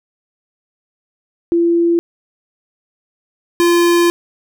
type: tone pair in turn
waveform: sine / square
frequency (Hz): 340 / 344.7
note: F4 / F4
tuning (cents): -46 / -23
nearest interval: unison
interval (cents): 23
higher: second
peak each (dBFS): -10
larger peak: neither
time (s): 1.52-1.99 / 3.6-4.1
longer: second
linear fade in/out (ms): 0
effects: none